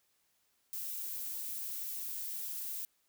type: noise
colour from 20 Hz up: violet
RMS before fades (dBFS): -40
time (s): 0.73-2.85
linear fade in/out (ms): 0
effects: white hiss -75 dBFS RMS until 3.08 s